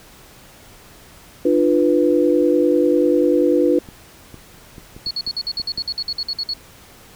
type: chord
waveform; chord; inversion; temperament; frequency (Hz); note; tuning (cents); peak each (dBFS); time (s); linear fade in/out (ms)
sine; B diminished; first; equal with one note detuned; 299 / 349.2 / 493.9; D4 / F4 / B4; +31 / 0 / 0; -17; 1.45-3.79; 5
type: clicks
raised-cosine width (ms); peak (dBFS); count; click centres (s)
3; -24; 8; 3.888 / 4.343 / 4.782 / 4.965 / 5.068 / 5.275 / 5.599 / 5.781
type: tone bursts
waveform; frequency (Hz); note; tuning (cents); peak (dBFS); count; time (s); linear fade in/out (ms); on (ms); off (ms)
sine; 4365; C#8; -28; -20; 15; 5.06-6.536; 2; 48; 54
effects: pink hiss -45 dBFS RMS until 7.15 s